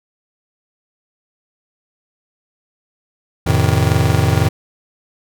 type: chord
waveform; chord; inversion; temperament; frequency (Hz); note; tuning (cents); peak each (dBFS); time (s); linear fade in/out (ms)
square; F dominant seventh; none; just; 87.31 / 109.13 / 130.96 / 157.15; F2 / A2 / C3 / Eb3; 0 / -14 / +2 / +18; -18 / -17 / -20 / -19; 3.46-4.49; 10
effects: none